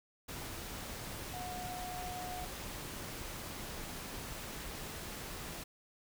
sine tone in noise, 726 Hz, F#5, 33 cents flat, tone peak -42 dBFS, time 1.33-2.45 s, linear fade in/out 10 ms, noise pink, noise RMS -44 dBFS, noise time 0.28-5.64 s, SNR -1 dB, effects none

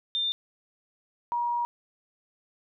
sine tone pair in turn, 3601 / 953.8 Hz, A7 / A#5, +39 / +39 cents, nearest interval octave + major seventh, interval 2300 cents, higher first, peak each -25 dBFS, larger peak neither, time 0.15-0.32 / 1.32-1.65 s, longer second, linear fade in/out 0 ms, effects none

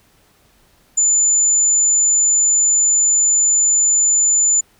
sine tone, 7040 Hz, A8, in tune, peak -11 dBFS, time 0.97-4.61 s, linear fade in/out 10 ms, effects pink hiss -55 dBFS RMS until 4.79 s

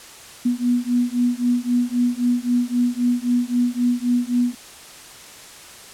sine beating tone pair, 242 / 245.8 Hz, B3 / B3, -35 / -8 cents, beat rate 3.8 Hz, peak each -20 dBFS, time 0.45-4.55 s, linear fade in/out 10 ms, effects white hiss -41 dBFS RMS until 5.93 s + low-pass 10000 Hz 12 dB/octave

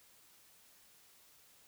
silence, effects white hiss -64 dBFS RMS until 1.67 s

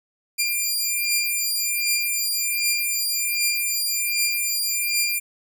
10% pulse beating tone pair, 2392 / 2393.3 Hz, D7 / D7, +31 / +32 cents, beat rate 1.3 Hz, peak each -15 dBFS, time 0.38-5.2 s, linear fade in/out 20 ms, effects none

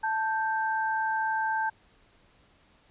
sine tone pair together, 881.8 / 1568 Hz, A5 / G6, +4 / 0 cents, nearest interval minor seventh, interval 996 cents, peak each -27 / -30 dBFS, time 0.03-1.7 s, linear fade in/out 10 ms, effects pink hiss -62 dBFS RMS until 2.9 s + resampled to 8000 Hz

